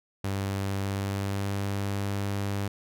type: tone with pitch glide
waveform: sawtooth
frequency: 98 to 100.06 Hz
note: G2 to G2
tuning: 0 to +36 cents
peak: -24 dBFS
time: 0.24-2.68 s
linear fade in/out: 5 ms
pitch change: +36 cents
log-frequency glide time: 0.66-1.98 s
effects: none